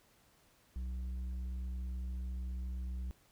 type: tone with tanh clipping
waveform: sine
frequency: 62.8 Hz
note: B1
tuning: 30 cents sharp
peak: -38 dBFS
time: 0.76-3.11 s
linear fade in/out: 0 ms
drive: 6 dB
effects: pink hiss -68 dBFS RMS until 3.31 s